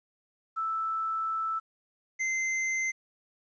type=tone pair in turn; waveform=sine / square; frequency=1318.5 / 2073 Hz; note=E6 / C7; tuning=0 / -17 cents; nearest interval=minor sixth; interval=783 cents; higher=second; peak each=-28 dBFS; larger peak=neither; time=0.56-1.6 / 2.19-2.92 s; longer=first; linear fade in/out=20 ms; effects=resampled to 16000 Hz + 11-bit